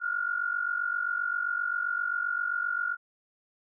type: tone pair together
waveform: sine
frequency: 1397 / 1444.6 Hz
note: F6 / F#6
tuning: 0 / -42 cents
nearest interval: minor second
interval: 58 cents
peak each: -30 / -30 dBFS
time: 0-2.97 s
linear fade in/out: 50 ms
effects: none